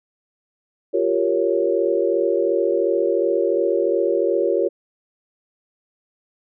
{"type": "chord", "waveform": "sine", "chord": "G half-diminished seventh", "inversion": "third", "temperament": "equal", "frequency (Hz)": [349.2, 392, 466.2, 554.4], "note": ["F4", "G4", "Bb4", "Db5"], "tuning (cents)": [0, 0, 0, 0], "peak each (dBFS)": -22, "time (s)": [0.93, 4.69], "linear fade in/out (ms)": 20, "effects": []}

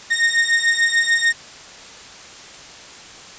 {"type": "beating tone pair", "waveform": "40% pulse", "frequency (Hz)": [1846, 1852.8], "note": ["A#6", "A#6"], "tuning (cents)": [-17, -11], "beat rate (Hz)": 6.8, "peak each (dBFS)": -17, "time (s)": [0.1, 1.33], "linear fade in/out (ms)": 20, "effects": ["white hiss -39 dBFS RMS until 3.38 s", "resampled to 16000 Hz"]}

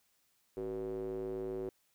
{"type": "tone with band-pass filter", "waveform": "square", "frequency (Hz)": 53.8, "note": "A1", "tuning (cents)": -38, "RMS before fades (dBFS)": -39, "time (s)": [0.57, 1.69], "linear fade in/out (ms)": 0, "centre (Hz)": 410, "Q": 8.3, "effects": ["white hiss -74 dBFS RMS until 1.94 s"]}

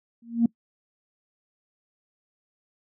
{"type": "tone with exponential growth", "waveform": "sine", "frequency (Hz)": 233, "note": "A#3", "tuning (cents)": -1, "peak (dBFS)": -12, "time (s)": [0.22, 0.46], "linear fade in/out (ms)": 5, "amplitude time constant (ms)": 51, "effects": ["noise-tail reverb RT60 0.1 s tail -23 dB re dry", "tanh soft clip ceiling -11 dBFS"]}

